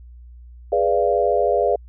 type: chord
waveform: sine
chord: G# diminished seventh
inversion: none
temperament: equal with one note detuned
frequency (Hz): 415.3 / 493.9 / 587.3 / 689.6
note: G#4 / B4 / D5 / F5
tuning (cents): 0 / 0 / 0 / -22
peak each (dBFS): -21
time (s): 0.72-1.76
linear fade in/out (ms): 5
effects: added 60 Hz sine -39 dBFS peak until 1.88 s